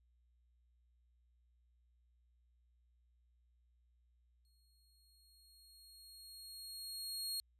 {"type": "tone with exponential growth", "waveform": "sawtooth", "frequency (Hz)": 4284, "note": "C8", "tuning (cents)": 40, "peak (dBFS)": -35, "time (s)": [4.45, 7.4], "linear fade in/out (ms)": 0, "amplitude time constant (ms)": 640, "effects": ["added 60 Hz sine -70 dBFS peak until 7.59 s", "resampled to 32000 Hz"]}